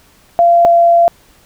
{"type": "tone pair in turn", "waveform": "sine", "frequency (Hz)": [687, 683.9], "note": ["F5", "F5"], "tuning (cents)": [-29, -36], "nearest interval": "unison", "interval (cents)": 7, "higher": "first", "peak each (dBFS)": -5, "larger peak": "neither", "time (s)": [[0.39, 0.65], [0.65, 1.08]], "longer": "second", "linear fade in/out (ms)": 0, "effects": ["pink hiss -48 dBFS RMS until 1.45 s"]}